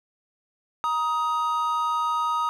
triangle tone pair together, 944.9 / 1253 Hz, A#5 / D#6, +23 / +12 cents, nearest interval perfect fourth, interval 489 cents, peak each -25 / -22 dBFS, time 0.84-2.49 s, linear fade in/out 0 ms, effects none

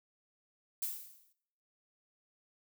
violet noise with exponential decay, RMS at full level -34 dBFS, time 0.82-1.33 s, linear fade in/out 5 ms, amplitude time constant 110 ms, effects noise-tail reverb RT60 0.7 s tail -19 dB re dry

